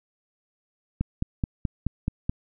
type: click train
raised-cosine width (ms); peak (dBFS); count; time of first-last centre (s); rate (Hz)
5; -12; 7; 1.01-2.295; 4.67
effects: none